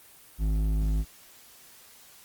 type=tone with hard clipping; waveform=sine; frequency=52.6 Hz; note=G#1; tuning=23 cents sharp; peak=-25 dBFS; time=0.38-1.05 s; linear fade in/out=50 ms; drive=10 dB; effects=white hiss -53 dBFS RMS until 2.24 s + Opus 32 kbps